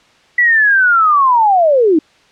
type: linear sweep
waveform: sine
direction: down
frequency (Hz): 1975.5 to 293.3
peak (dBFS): -7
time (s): 0.38-1.99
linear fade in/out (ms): 5
effects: white hiss -49 dBFS RMS until 2.31 s + low-pass 4000 Hz 12 dB/octave